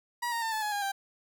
30% pulse tone with pitch steps, 960 / 928.9 / 898.8 / 869.7 / 841.5 / 814.3 / 787.9 Hz, B5 / A#5 / A5 / A5 / G#5 / G#5 / G5, -49 / -6 / +37 / -20 / +23 / -34 / +9 cents, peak -27 dBFS, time 0.22-0.92 s, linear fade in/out 10 ms, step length 100 ms, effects none

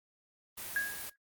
white noise, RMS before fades -42 dBFS, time 0.57-1.1 s, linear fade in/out 10 ms
sine tone with exponential decay, 1650 Hz, G#6, 12 cents flat, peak -26 dBFS, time 0.76-1.16 s, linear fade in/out 1 ms, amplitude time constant 85 ms
effects noise-tail reverb RT60 0.1 s tail -17 dB re dry + Opus 32 kbps

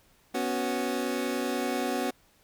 25% pulse chord, B suspended second, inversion none, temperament equal, 246.9 / 277.2 / 370 Hz, B3 / C#4 / F#4, 0 / 0 / 0 cents, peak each -28 / -29 / -29 dBFS, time 0.34-2.11 s, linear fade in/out 10 ms, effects pink hiss -63 dBFS RMS until 2.43 s

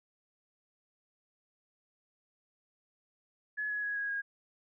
sine tone with pitch steps, 1700 / 1683.4 / 1666.9 / 1650.7 / 1634.5 Hz, G#6 / G#6 / G#6 / G#6 / G#6, +40 / +23 / +6 / -11 / -28 cents, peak -32 dBFS, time 3.57-4.22 s, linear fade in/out 20 ms, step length 130 ms, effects none

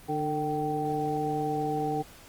harmonic tone with a mistuned harmonic, 149.7 Hz, D3, 33 cents sharp, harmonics 1 / 2 / 3 / 5, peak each -35 / -33 / -32 / -30 dBFS, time 0.08-2.03 s, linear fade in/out 20 ms, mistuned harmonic 5, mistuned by +56 cents, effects pink hiss -51 dBFS RMS until 2.28 s + Opus 32 kbps

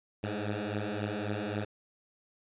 10% pulse beating tone pair, 102.4 / 106.1 Hz, G#2 / G#2, -24 / +38 cents, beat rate 3.7 Hz, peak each -27 dBFS, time 0.23-1.65 s, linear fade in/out 10 ms, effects resampled to 8000 Hz

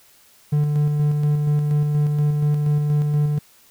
triangle tone with tremolo, 148.1 Hz, D3, 15 cents sharp, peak -13 dBFS, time 0.52-3.39 s, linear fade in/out 10 ms, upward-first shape square, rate 4.2 Hz, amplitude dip 30%, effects white hiss -53 dBFS RMS until 3.7 s

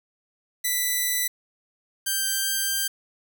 5% pulse tone pair in turn, 1984 / 1574.7 Hz, B6 / G6, +7 / +7 cents, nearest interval major third, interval 400 cents, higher first, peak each -12 dBFS, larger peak neither, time 0.64-1.28 / 2.06-2.88 s, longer second, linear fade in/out 10 ms, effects none

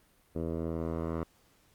10% pulse tone with low-pass filter sweep, 82 Hz, E2, 9 cents flat, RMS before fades -34 dBFS, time 0.35-1.24 s, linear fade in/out 10 ms, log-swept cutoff 530 to 1100 Hz, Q 1.3, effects pink hiss -66 dBFS RMS until 1.74 s + Opus 32 kbps

